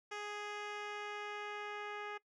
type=tone with low-pass filter sweep; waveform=10% pulse; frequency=415.3 Hz; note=G#4; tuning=in tune; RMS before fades=-44 dBFS; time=0.11-2.18 s; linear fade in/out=10 ms; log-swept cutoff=5300 to 2400 Hz; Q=0.84; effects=noise-tail reverb RT60 0.1 s tail -20 dB re dry